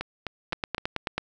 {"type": "two click trains", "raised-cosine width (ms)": 0.3, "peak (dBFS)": [-11, -15], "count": [7, 4], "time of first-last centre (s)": [[0.53, 1.18], [0.01, 0.781]], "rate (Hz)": [9.23, 3.89], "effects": []}